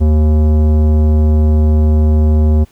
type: tone with tanh clipping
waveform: sine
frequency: 76.7 Hz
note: D#2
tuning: 24 cents flat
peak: -9 dBFS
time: 0-2.65 s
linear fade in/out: 20 ms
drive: 15 dB
effects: pink hiss -51 dBFS RMS until 2.71 s